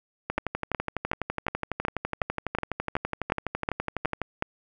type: two click trains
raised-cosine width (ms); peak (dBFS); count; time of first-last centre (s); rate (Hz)
0.5; -13 / -10; 48 / 12; 0.3-4.217 / 0.38-4.424; 12 / 2.72
effects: none